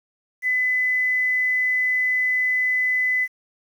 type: tone with quantisation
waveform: sine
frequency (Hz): 2009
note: B6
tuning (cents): +29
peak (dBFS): -18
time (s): 0.42-3.28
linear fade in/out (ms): 50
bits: 8
effects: none